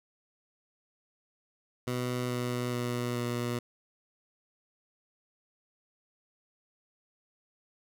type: tone with pitch steps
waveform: 15% pulse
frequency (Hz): 124.2 / 122.99 / 121.78 / 120.59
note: B2 / B2 / B2 / B2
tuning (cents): +10 / -7 / -24 / -41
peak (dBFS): -24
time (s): 1.87-3.59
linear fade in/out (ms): 5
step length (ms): 430
effects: none